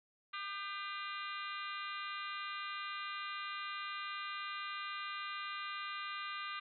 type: harmonic tone with a mistuned harmonic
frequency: 401.5 Hz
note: G4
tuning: 41 cents sharp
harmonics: 3 / 4 / 5 / 6 / 7 / 8 / 9 / 10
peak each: -43 / -48 / -49 / -50 / -50 / -56 / -53 / -53 dBFS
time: 0.33-6.6 s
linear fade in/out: 10 ms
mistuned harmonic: 4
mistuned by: -48 cents
effects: none